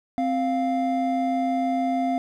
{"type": "tone pair together", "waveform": "triangle", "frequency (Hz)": [261.6, 698.4], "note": ["C4", "F5"], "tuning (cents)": [0, 0], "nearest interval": "octave + perfect fourth", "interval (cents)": 1700, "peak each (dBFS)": -22, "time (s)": [0.18, 2.18], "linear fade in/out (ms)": 0, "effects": []}